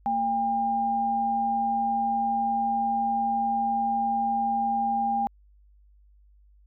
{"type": "tone pair together", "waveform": "sine", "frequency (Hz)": [227.9, 802.4], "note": ["A#3", "G5"], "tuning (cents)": [-39, 40], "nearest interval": "octave + minor seventh", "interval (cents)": 2179, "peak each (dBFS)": [-32, -23], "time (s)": [0.06, 5.27], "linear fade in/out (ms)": 0, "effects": ["added 50 Hz sine -54 dBFS peak until 6.66 s"]}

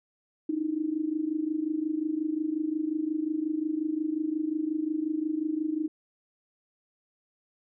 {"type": "tone with amplitude modulation", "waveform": "sine", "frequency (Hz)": 311.1, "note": "D#4", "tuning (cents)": 0, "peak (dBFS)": -23, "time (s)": [0.49, 5.88], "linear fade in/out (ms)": 5, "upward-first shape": "sine", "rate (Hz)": 25.6, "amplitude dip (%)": 80, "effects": []}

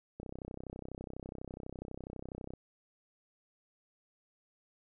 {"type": "click train", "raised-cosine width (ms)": 2, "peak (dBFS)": -29, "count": 76, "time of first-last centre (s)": [0.2, 2.536], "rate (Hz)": 32.1, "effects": []}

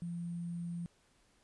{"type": "tone with sample-and-hold", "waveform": "sine", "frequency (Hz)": 171.5, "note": "F3", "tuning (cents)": -31, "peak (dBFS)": -37, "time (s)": [0.02, 0.86], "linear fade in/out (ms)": 0, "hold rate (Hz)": 8820, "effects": ["pink hiss -70 dBFS RMS until 1.43 s", "resampled to 24000 Hz"]}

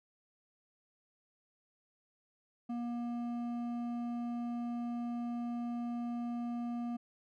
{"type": "tone with hard clipping", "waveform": "sine", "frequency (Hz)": 238.4, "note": "A#3", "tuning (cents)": 39, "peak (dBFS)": -37, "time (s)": [2.69, 6.97], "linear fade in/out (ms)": 10, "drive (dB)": 8, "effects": []}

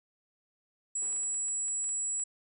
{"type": "tone", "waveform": "sine", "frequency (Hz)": 7800, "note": "B8", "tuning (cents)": -23, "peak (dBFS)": -30, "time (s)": [0.95, 2.24], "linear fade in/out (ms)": 5}
{"type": "noise with exponential decay", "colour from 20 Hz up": "brown", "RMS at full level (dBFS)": -45, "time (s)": [1.02, 2.22], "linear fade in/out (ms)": 1, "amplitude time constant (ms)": 260}
{"type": "clicks", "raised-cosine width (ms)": 0.2, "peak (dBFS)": -37, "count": 9, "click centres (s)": [1.127, 1.164, 1.234, 1.344, 1.484, 1.683, 1.843, 1.892, 2.197]}
{"effects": ["high-pass 400 Hz 12 dB/octave"]}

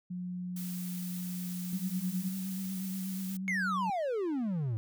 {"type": "tone", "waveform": "sine", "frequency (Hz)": 179.9, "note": "F#3", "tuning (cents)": -48, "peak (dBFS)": -35, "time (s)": [0.1, 2.29], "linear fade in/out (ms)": 10}
{"type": "noise", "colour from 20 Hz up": "blue", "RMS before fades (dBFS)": -45, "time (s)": [0.56, 3.37], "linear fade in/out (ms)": 5}
{"type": "tone with vibrato", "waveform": "sine", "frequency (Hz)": 189.3, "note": "F#3", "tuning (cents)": 40, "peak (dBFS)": -34, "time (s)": [1.73, 3.9], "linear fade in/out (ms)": 2, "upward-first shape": "triangle", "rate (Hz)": 8.3, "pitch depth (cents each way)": 41}
{"type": "exponential sweep", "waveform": "triangle", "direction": "down", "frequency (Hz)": [2217, 104.4], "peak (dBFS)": -28, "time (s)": [3.48, 4.77], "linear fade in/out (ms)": 0}
{"effects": []}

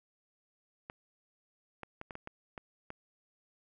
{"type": "clicks", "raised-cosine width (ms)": 0.5, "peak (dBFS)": -27, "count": 8, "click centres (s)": [0.899, 1.833, 2.014, 2.108, 2.154, 2.274, 2.578, 2.904], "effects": []}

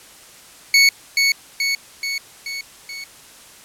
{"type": "tone with echo", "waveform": "25% pulse", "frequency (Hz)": 2217, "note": "C#7", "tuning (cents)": 0, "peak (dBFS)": -6, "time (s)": [0.74, 0.89], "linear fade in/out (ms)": 2, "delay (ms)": 430, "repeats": 5, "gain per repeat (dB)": -4, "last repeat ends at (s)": 3.04, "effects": ["white hiss -44 dBFS RMS until 3.64 s", "low-pass 11000 Hz 12 dB/octave"]}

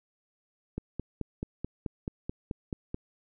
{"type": "click train", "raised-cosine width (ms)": 3, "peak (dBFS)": -20, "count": 11, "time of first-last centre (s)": [0.78, 2.945], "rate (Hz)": 4.62, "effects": []}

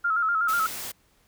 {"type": "tone with vibrato", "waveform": "sine", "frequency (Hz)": 1347, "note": "E6", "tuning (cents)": 37, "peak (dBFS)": -21, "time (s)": [0.04, 0.67], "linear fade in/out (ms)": 10, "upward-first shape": "square", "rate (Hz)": 8.1, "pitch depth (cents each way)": 66}
{"type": "noise", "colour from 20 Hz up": "white", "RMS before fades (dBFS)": -35, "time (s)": [0.48, 0.92], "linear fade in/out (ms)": 10}
{"effects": ["pink hiss -64 dBFS RMS until 1.27 s"]}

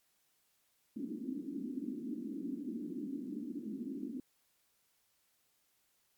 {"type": "band-pass noise", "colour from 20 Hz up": "white", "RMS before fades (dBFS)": -41, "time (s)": [0.96, 4.2], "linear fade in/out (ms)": 2, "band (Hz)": [220, 300], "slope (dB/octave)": 48, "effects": ["white hiss -75 dBFS RMS until 6.17 s", "MP3 96 kbps"]}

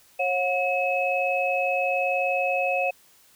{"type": "tone cluster", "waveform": "sine", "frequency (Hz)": [545, 724, 2571], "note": ["C#5", "F#5", "E7"], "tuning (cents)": [-29, -38, -44], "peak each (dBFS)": -26, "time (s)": [0.19, 2.91], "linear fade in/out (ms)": 10, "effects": ["white hiss -57 dBFS RMS until 3.35 s"]}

